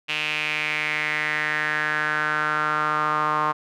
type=tone with band-pass filter sweep; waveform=sawtooth; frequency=152.4 Hz; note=D#3; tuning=36 cents flat; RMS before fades=-24 dBFS; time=0.08-3.53 s; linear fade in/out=20 ms; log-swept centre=2700 to 1100 Hz; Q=4.9; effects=none